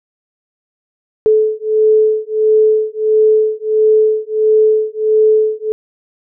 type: beating tone pair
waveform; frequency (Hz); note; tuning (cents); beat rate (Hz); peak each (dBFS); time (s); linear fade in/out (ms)
sine; 432.3 / 433.8; A4 / A4; -31 / -25; 1.5; -12; 1.26-5.72; 0
effects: none